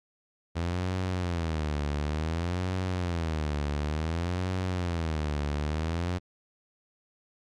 sawtooth tone with vibrato, 82.3 Hz, E2, 2 cents flat, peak -24 dBFS, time 0.55-6.19 s, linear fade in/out 20 ms, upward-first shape sine, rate 0.56 Hz, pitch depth 210 cents each way, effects low-pass 6000 Hz 12 dB/octave + Opus 48 kbps

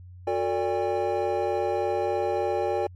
triangle tone cluster, 365.2 / 448.5 / 580 / 809 Hz, F#4 / A4 / D5 / G#5, -23 / +33 / -22 / -46 cents, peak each -27 dBFS, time 0.27-2.87 s, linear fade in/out 5 ms, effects added 90 Hz sine -42 dBFS peak until 2.95 s + MP3 64 kbps

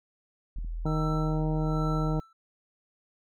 sine tone, 41.2 Hz, E1, in tune, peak -31 dBFS, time 0.56-2.2 s, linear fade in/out 0 ms
clicks, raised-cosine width 5 ms, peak -33 dBFS, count 4, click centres 0.586 / 0.646 / 1.092 / 1.136 s
harmonic tone, 155.6 Hz, D#3, in tune, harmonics 1 / 2 / 3 / 4 / 5 / 6, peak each -27 / -33 / -37 / -39 / -41 / -43 dBFS, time 0.85-2.2 s, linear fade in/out 5 ms
triangle tone with tremolo, 1328 Hz, E6, 12 cents sharp, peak -32 dBFS, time 0.86-2.33 s, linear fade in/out 5 ms, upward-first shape sine, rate 1.2 Hz, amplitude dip 95%
effects none

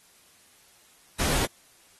pink noise, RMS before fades -26 dBFS, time 1.19-1.46 s, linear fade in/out 10 ms, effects white hiss -58 dBFS RMS until 1.99 s + AAC 32 kbps

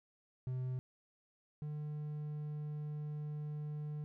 triangle tone pair in turn, 128 / 149.99 Hz, C3 / D3, -38 / +37 cents, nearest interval minor third, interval 275 cents, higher second, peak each -34 / -37 dBFS, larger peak first, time 0.47-0.79 / 1.62-4.04 s, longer second, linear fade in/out 0 ms, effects none

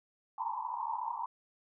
white band-pass noise, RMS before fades -37 dBFS, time 0.38-1.26 s, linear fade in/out 2 ms, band 880 to 1000 Hz, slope 96 dB/octave, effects none

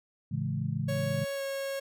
sine chord, A major seventh, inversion none, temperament equal with one note detuned, 110 / 138.59 / 164.81 / 210.1 Hz, A2 / C#3 / E3 / G#3, 0 / 0 / 0 / +20 cents, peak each -35 / -32 / -35 / -37 dBFS, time 0.31-1.25 s, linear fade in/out 10 ms
45% pulse tone with pitch glide, 554.4 to 547.7 Hz, C#5 to C#5, 0 to -21 cents, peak -32 dBFS, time 0.88-1.8 s, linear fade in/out 10 ms, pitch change -21 cents, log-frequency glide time 1.35-1.42 s
effects none

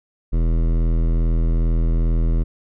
sine tone with hard clipping, 41.2 Hz, E1, in tune, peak -17 dBFS, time 0.32-2.44 s, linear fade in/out 20 ms, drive 16 dB, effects none

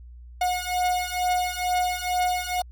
45% pulse beating tone pair, 723 / 725.2 Hz, F#5 / F#5, -40 / -35 cents, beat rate 2.2 Hz, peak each -26 dBFS, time 0.41-2.62 s, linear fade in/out 5 ms, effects added 60 Hz sine -41 dBFS peak until 2.71 s + AAC 64 kbps

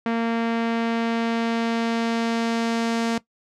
sawtooth tone with low-pass filter sweep, 230 Hz, A#3, 23 cents flat, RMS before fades -23 dBFS, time 0.06-3.18 s, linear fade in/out 2 ms, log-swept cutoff 2400 to 6600 Hz, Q 0.87, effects noise-tail reverb RT60 0.1 s tail -18 dB re dry

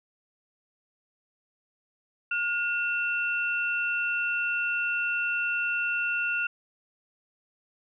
sine tone pair together, 1430.3 / 2700 Hz, F6 / E7, +41 / +41 cents, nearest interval major seventh, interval 1100 cents, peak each -28 dBFS, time 2.31-6.47 s, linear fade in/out 5 ms, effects none

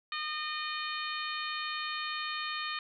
harmonic tone, 611 Hz, D#5, 32 cents flat, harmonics 2 / 3 / 4 / 5 / 6 / 7, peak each -38 / -40 / -41 / -42 / -43 / -43 dBFS, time 0.12-2.79 s, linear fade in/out 2 ms, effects none

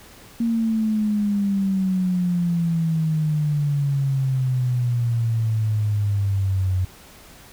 sine exponential sweep, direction down, 233.1 to 91.4 Hz, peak -18 dBFS, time 0.4-6.85 s, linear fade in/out 5 ms, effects pink hiss -46 dBFS RMS until 7.52 s

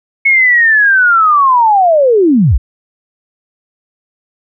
sine linear sweep, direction down, 2202 to 39.58 Hz, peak -5 dBFS, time 0.25-2.58 s, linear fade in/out 10 ms, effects none

